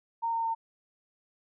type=tone with pitch steps; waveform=sine; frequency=921 / 914.6 / 908.3 Hz; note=A#5 / A#5 / A#5; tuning=-21 / -33 / -45 cents; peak=-27 dBFS; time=0.22-0.55 s; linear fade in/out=20 ms; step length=110 ms; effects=none